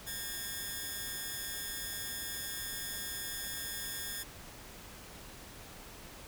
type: ring-modulated tone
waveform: 5% pulse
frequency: 1721 Hz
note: A6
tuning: 39 cents flat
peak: -24 dBFS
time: 0.06-4.24 s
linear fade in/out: 20 ms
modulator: 106 Hz
effects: pink hiss -50 dBFS RMS until 6.27 s